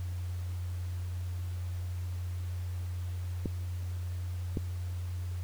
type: clicks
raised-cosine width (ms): 3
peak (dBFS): -18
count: 2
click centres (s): 3.458 / 4.572
effects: added 89 Hz sine -33 dBFS peak until 5.43 s + pink hiss -54 dBFS RMS until 5.43 s